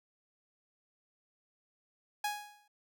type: tone with exponential decay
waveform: sawtooth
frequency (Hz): 830.6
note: G#5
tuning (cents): 0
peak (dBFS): -26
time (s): 2.24-2.68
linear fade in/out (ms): 5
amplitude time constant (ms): 94
effects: none